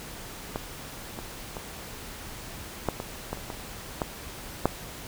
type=clicks; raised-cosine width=1 ms; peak=-15 / -21 / -21 / -10 / -18 / -16 / -26 / -20 / -12 / -6 dBFS; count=10; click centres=0.559 / 1.189 / 1.568 / 2.887 / 3.001 / 3.33 / 3.373 / 3.502 / 4.018 / 4.656 s; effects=pink hiss -41 dBFS RMS until 5.07 s